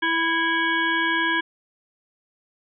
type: harmonic tone with a mistuned harmonic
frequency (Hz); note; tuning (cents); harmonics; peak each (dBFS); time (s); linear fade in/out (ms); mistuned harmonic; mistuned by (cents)
329.6; E4; 0; 1 / 3 / 5 / 7 / 9 / 10; -28 / -26 / -22 / -30 / -34 / -31; 0.02-1.41; 10; 7; -43
effects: none